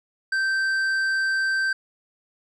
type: tone with tanh clipping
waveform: sine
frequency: 1559 Hz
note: G6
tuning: 10 cents flat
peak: -22 dBFS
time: 0.32-1.73 s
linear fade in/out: 5 ms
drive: 8 dB
effects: none